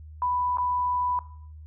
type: tone with dropouts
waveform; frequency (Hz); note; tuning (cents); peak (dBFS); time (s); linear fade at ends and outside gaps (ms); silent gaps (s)
sine; 990; B5; +4; -23; 0.22-1.19; 1; 0.572-0.583
effects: noise-tail reverb RT60 0.6 s tail -17 dB re dry + added 77 Hz sine -41 dBFS peak until 1.66 s